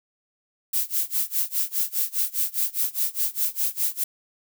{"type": "noise with tremolo", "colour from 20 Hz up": "violet", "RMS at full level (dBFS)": -22, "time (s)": [0.73, 4.04], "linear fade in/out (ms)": 5, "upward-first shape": "sine", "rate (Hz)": 4.9, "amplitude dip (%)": 95, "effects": []}